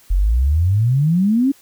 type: exponential sweep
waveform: sine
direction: up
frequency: 42.64 to 284 Hz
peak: -12 dBFS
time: 0.1-1.52 s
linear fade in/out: 10 ms
effects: white hiss -50 dBFS RMS until 1.61 s